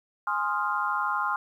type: chord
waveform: sine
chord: F minor seventh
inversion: first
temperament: equal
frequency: 830.6 / 1046.5 / 1244.5 / 1396.9 Hz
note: Ab5 / C6 / Eb6 / F6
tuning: 0 / 0 / 0 / 0 cents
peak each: -32 / -29 / -31 / -30 dBFS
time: 0.27-1.36 s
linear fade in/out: 2 ms
effects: 10-bit